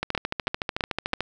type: two click trains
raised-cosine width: 0.3 ms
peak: -10 / -9 dBFS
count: 17 / 4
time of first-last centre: 0.03-1.206 / 0.15-1.137 s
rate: 13.6 / 3.04 Hz
effects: none